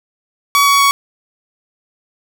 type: tone with pitch steps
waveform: sawtooth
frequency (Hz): 1132 / 1125.5 / 1119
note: C#6 / C#6 / C#6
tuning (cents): +36 / +26 / +16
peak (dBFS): -5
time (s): 0.55-0.91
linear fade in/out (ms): 0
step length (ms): 120
effects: none